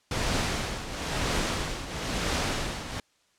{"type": "noise with tremolo", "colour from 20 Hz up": "pink", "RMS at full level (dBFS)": -26, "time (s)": [0.11, 3], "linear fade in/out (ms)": 2, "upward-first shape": "triangle", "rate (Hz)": 1, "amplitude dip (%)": 75, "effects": ["white hiss -67 dBFS RMS until 3.38 s", "low-pass 7000 Hz 12 dB/octave"]}